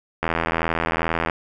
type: click train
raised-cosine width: 0.5 ms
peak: -6 dBFS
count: 89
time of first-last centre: 0.23-1.298 s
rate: 82.4 Hz
effects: none